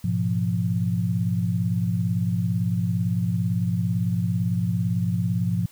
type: chord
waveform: sine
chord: F diminished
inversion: first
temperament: equal with one note detuned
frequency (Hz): 105.64 / 123.47 / 174.61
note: Ab2 / Cb3 / F3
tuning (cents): +30 / 0 / 0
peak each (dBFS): -25 / -27 / -24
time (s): 0.04-5.66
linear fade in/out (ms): 5
effects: white hiss -53 dBFS RMS until 5.71 s